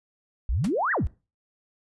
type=exponential two-way sweep; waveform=sine; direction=up then down; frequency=46.25 to 1975.5 to 46.25 Hz; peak=-22 dBFS; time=0.49-1.07 s; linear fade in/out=0 ms; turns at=0.92 s
type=noise with exponential decay; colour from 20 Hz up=pink; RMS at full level=-29 dBFS; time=0.64-0.72 s; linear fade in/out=5 ms; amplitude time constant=16 ms
effects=noise-tail reverb RT60 0.3 s tail -21 dB re dry + resampled to 24000 Hz